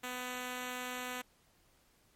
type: tone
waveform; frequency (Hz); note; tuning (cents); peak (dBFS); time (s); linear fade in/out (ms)
5% pulse; 250; B3; +21; -27; 0.03-1.22; 10
effects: pink hiss -69 dBFS RMS until 2.15 s + MP3 64 kbps